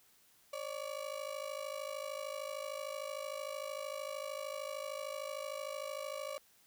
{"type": "ring-modulated tone", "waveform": "35% pulse", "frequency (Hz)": 572, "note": "D5", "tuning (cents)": -46, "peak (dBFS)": -35, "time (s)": [0.53, 6.38], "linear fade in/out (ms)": 0, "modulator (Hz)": 26.6, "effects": ["white hiss -67 dBFS RMS until 6.66 s"]}